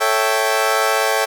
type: chord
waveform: 20% pulse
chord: A dominant seventh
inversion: none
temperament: equal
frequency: 440 / 554.4 / 659.3 / 784 Hz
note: A4 / C#5 / E5 / G5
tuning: 0 / 0 / 0 / 0 cents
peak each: -16 dBFS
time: 0-1.26 s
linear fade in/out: 20 ms
effects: none